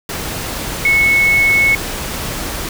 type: tone in noise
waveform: sine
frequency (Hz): 2200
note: C#7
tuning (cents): -14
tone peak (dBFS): -9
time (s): 0.85-1.75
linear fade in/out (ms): 2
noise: pink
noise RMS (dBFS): -23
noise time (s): 0.09-2.69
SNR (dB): +11
effects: none